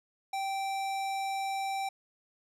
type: tone with hard clipping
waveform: sine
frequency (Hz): 780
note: G5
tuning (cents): -9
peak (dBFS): -33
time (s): 0.33-1.89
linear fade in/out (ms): 5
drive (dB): 18
effects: none